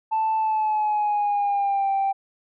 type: tone with pitch glide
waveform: sine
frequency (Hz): 880 to 784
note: A5 to G5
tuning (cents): 0 to 0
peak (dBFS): -18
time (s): 0.11-2.13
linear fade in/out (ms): 20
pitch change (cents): -200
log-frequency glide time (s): 0.37-1.91
effects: tanh soft clip ceiling -17 dBFS